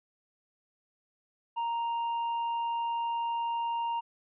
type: tone with tanh clipping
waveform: sine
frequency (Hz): 932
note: A#5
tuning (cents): -1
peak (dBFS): -30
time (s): 1.56-4.01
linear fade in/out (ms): 20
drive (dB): 5
effects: resampled to 8000 Hz